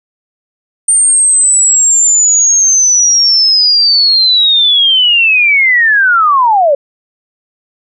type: linear sweep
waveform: sine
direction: down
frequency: 8870 to 540 Hz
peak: -5 dBFS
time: 0.88-6.75 s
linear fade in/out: 5 ms
effects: none